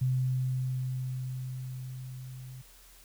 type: tone with level ramp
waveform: sine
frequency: 128.6 Hz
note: C3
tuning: 30 cents flat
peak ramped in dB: -24 to -42 dBFS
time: 0.01-2.62 s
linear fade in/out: 10 ms
effects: added 42 Hz sine -57 dBFS peak until 3.04 s + white hiss -57 dBFS RMS until 3.04 s